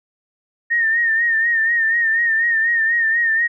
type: tone with vibrato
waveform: sine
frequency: 1832 Hz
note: A#6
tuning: 31 cents flat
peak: -14 dBFS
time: 0.7-3.48 s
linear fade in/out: 20 ms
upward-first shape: sine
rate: 4.1 Hz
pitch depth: 55 cents each way
effects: none